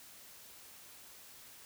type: silence
effects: white hiss -55 dBFS RMS until 1.65 s